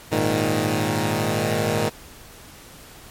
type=chord; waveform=10% pulse; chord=Ab suspended second; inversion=none; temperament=equal; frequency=103.83 / 116.54 / 155.56 Hz; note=Ab2 / Bb2 / Eb3; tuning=0 / 0 / 0 cents; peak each=-16 dBFS; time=0.11-1.9 s; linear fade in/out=20 ms; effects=pink hiss -44 dBFS RMS until 3.1 s + MP3 64 kbps